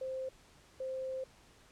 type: tone bursts at uneven times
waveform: sine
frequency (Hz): 523.3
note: C5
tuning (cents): 0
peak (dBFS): -36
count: 2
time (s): 0.01-0.29 / 0.8-1.24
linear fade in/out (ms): 5
effects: pink hiss -62 dBFS RMS until 1.71 s + low-pass 9000 Hz 12 dB/octave